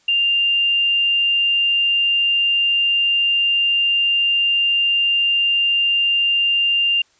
sine tone, 2794 Hz, F7, in tune, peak -14 dBFS, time 0.08-7.02 s, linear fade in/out 5 ms, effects white hiss -58 dBFS RMS until 7.19 s + resampled to 16000 Hz

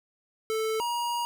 square tone pair in turn, 440 / 951.4 Hz, A4 / A#5, 0 / +35 cents, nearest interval octave + minor second, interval 1335 cents, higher second, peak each -27 / -28 dBFS, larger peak first, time 0.5-0.8 / 0.8-1.25 s, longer second, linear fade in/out 0 ms, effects none

